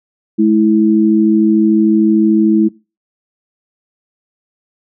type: tone pair together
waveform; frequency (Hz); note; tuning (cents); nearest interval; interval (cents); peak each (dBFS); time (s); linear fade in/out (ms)
sine; 213.1 / 326.5; G#3 / E4; +45 / -17; perfect fifth; 738; -10; 0.38-2.69; 20
effects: noise-tail reverb RT60 0.3 s tail -22 dB re dry